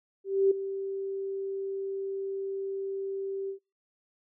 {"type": "tone with ADSR envelope", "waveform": "sine", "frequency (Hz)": 390, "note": "G4", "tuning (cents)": -9, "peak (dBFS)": -18, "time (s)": [0.24, 3.59], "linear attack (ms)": 270, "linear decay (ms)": 7, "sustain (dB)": -13, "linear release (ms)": 100, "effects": ["noise-tail reverb RT60 0.3 s tail -26 dB re dry"]}